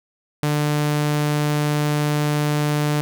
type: tone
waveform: sawtooth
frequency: 148.6 Hz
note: D3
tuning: 21 cents sharp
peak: -14 dBFS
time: 0.43-3.01 s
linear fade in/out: 0 ms
effects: none

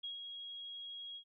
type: tone with ADSR envelope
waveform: sine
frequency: 3296 Hz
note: G#7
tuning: 14 cents flat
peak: -39 dBFS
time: 0.03-1.24 s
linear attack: 13 ms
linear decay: 130 ms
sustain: -5 dB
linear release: 82 ms
effects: none

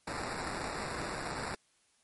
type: noise with sample-and-hold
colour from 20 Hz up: white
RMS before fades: -38 dBFS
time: 0.07-1.55 s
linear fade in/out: 5 ms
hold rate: 3150 Hz
effects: white hiss -70 dBFS RMS until 2.03 s + MP3 48 kbps

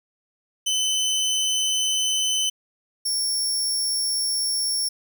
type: tone pair in turn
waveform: 25% pulse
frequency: 3036 / 5476 Hz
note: F#7 / F8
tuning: +44 / -35 cents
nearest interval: minor seventh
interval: 1021 cents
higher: second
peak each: -17 dBFS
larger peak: neither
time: 0.66-2.5 / 3.05-4.89 s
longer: neither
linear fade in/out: 10 ms
effects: none

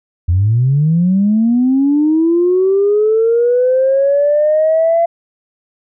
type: linear sweep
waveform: sine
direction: up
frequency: 82.41 to 681 Hz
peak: -8 dBFS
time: 0.28-5.06 s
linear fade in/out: 10 ms
effects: tanh soft clip ceiling -4 dBFS

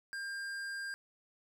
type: tone with tanh clipping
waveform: triangle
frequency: 1600 Hz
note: G6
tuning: 35 cents sharp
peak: -40 dBFS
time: 0.13-0.94 s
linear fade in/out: 0 ms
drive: 18 dB
effects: none

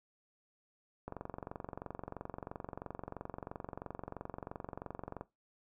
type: click train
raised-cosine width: 1 ms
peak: -27 dBFS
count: 96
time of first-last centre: 1.08-5.21 s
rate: 23 Hz
effects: noise-tail reverb RT60 0.2 s tail -17 dB re dry

